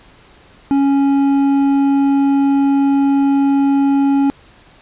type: tone with hard clipping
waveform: triangle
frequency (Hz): 277.2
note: C#4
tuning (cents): 0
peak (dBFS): -12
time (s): 0.71-4.3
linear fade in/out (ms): 0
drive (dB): 10
effects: pink hiss -46 dBFS RMS until 4.81 s + resampled to 8000 Hz